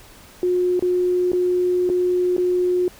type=tone with dropouts; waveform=sine; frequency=360 Hz; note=F#4; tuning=47 cents flat; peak=-16 dBFS; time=0.43-2.88 s; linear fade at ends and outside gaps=1 ms; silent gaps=0.794-0.824 / 1.318-1.332 / 1.892-1.899 / 2.366-2.38 s; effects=pink hiss -46 dBFS RMS until 2.99 s